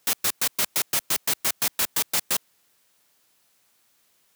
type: noise bursts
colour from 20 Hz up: white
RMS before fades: -22 dBFS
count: 14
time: 0.07-2.368 s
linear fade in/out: 2 ms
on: 62 ms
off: 110 ms
effects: white hiss -65 dBFS RMS until 4.35 s + high-pass 100 Hz 12 dB/octave